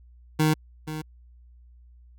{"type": "tone with echo", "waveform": "25% pulse", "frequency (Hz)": 155.1, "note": "D#3", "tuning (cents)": -5, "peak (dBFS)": -15, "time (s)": [0.39, 0.54], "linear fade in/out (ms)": 10, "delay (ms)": 480, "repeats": 1, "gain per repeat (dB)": -12, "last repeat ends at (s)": 1.02, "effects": ["added 60 Hz sine -49 dBFS peak until 2.18 s"]}